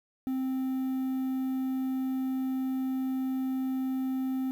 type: tone with quantisation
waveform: triangle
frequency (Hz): 261.6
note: C4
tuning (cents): 0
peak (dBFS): -26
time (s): 0.27-4.51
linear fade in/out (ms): 0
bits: 9
effects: none